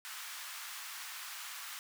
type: high-pass noise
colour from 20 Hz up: pink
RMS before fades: -45 dBFS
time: 0.05-1.79 s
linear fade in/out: 0 ms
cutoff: 1100 Hz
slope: 24 dB/octave
effects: none